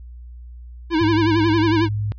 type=tone with vibrato; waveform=square; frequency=324.7 Hz; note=E4; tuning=26 cents flat; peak=-16 dBFS; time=0.9-1.89 s; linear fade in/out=50 ms; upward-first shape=sine; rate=11 Hz; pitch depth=91 cents each way
type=tone with pitch glide; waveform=sine; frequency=103.83 to 104.61 Hz; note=G#2 to G#2; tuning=0 to +13 cents; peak=-20 dBFS; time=1.01-2.12 s; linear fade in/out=0 ms; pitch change=+13 cents; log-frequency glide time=1.28-1.84 s
effects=added 60 Hz sine -35 dBFS peak until 2.18 s + resampled to 11025 Hz